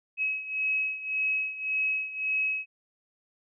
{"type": "beating tone pair", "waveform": "sine", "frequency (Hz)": [2559, 2560.8], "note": ["D#7", "D#7"], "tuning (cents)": [48, 49], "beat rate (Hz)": 1.8, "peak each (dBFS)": [-28, -32], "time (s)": [0.17, 2.66], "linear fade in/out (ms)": 50, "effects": []}